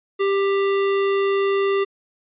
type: tone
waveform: square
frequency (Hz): 394.6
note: G4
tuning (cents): +11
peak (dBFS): -18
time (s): 0.19-1.85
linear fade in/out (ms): 20
effects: resampled to 8000 Hz